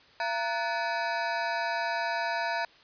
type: ring-modulated tone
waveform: 25% pulse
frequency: 805 Hz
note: G5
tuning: 46 cents sharp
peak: -21 dBFS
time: 0.2-2.65 s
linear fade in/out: 2 ms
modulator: 125 Hz
effects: white hiss -57 dBFS RMS until 2.83 s + resampled to 11025 Hz